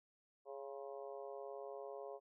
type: harmonic tone with a mistuned harmonic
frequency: 138.4 Hz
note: C#3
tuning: 2 cents flat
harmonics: 3 / 4 / 5 / 6 / 7 / 8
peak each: -50 / -50 / -53 / -61 / -60 / -61 dBFS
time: 0.45-2.2 s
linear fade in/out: 50 ms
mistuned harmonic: 8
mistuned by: -62 cents
effects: none